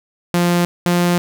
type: tone pair in turn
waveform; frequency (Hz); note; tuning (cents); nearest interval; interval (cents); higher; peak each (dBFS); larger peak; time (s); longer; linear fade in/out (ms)
sawtooth; 174.5 / 175.3; F3 / F3; -1 / +7; unison; 8; second; -9; neither; 0.34-0.65 / 0.86-1.18; second; 0
effects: none